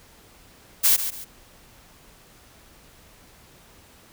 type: noise with echo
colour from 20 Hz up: blue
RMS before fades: -17 dBFS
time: 0.83-0.97 s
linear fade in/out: 20 ms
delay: 140 ms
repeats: 2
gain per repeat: -10 dB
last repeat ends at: 1.25 s
effects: pink hiss -52 dBFS RMS until 4.12 s